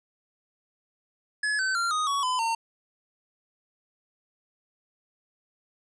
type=tone with pitch steps; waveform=square; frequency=1700 / 1532.1 / 1380.8 / 1244.5 / 1121.6 / 1010.8 / 911 Hz; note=G#6 / G6 / F6 / D#6 / C#6 / B5 / A#5; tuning=+40 / -40 / -20 / 0 / +20 / +40 / -40 cents; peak=-25 dBFS; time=1.43-2.55 s; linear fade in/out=5 ms; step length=160 ms; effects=resampled to 22050 Hz